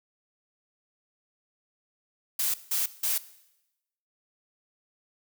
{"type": "noise bursts", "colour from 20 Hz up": "blue", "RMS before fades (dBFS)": -27, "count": 3, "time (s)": [2.39, 3.18], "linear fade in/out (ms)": 5, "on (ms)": 150, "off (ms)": 170, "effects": ["noise-tail reverb RT60 0.9 s tail -17 dB re dry"]}